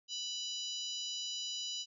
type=harmonic tone with a mistuned harmonic; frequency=987.8 Hz; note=B5; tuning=in tune; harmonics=3 / 4 / 5 / 6 / 7; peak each=-41 / -43 / -45 / -47 / -48 dBFS; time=0.08-1.86 s; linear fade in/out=50 ms; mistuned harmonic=6; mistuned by=-19 cents; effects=none